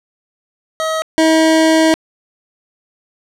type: tone pair in turn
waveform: 25% pulse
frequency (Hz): 637 / 319.8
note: D#5 / D#4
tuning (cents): +41 / +48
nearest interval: octave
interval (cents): 1193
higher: first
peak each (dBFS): -12 / -5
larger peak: second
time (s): 0.8-1.02 / 1.18-1.94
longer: second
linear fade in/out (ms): 0
effects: low-pass 9000 Hz 12 dB/octave